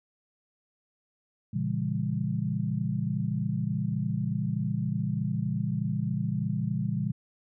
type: chord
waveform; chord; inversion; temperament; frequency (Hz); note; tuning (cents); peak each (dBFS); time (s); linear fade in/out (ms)
sine; A# diminished seventh; none; just; 116.54 / 139.85 / 167.82 / 201.4; A#2 / C#3 / E3 / G3; 0 / +16 / +31 / +47; -32; 1.53-7.12; 10
effects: none